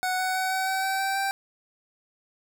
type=tone with pitch steps; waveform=25% pulse; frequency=740 / 746 / 752.1 / 758.2 / 764.3 / 770.5 / 776.8 / 783.1 Hz; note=F#5 / F#5 / F#5 / F#5 / G5 / G5 / G5 / G5; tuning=0 / +14 / +28 / +42 / -44 / -30 / -16 / -2 cents; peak=-21 dBFS; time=0.03-1.31 s; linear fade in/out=0 ms; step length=160 ms; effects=none